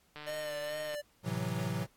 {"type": "click train", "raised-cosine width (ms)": 0.3, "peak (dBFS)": -29, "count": 119, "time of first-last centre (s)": [0.16, 0.947], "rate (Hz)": 150}
{"type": "tone with vibrato", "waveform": "square", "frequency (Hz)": 600, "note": "D5", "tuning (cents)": 37, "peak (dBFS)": -37, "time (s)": [0.26, 1.02], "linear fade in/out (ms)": 20, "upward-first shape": "sine", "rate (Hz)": 2.3, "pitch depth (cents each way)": 42}
{"type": "chord", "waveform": "square", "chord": "F# half-diminished seventh", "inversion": "first", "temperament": "equal", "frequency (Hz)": [110, 130.81, 164.81, 185], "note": ["A2", "C3", "E3", "F#3"], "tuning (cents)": [0, 0, 0, 0], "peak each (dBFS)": -39, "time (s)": [1.23, 1.87], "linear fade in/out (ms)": 50}
{"effects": ["pink hiss -69 dBFS RMS until 1.96 s", "AAC 64 kbps"]}